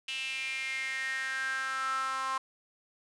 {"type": "tone with high-pass filter sweep", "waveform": "sawtooth", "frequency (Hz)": 264.9, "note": "C4", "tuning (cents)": 22, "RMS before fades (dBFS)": -34, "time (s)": [0.08, 2.38], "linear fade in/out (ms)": 5, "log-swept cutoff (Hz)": [2800, 1100], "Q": 7.9, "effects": ["resampled to 22050 Hz", "9-bit"]}